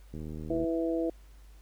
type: click train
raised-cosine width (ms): 3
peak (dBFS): -28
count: 40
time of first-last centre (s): 0.14-0.642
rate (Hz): 77.7
type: harmonic tone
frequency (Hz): 164.81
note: E3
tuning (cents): 0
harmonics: 2 / 3 / 4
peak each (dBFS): -29 / -33 / -35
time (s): 0.5-1.1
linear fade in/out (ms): 5
effects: added 50 Hz sine -50 dBFS peak until 1.61 s + pink hiss -64 dBFS RMS until 1.61 s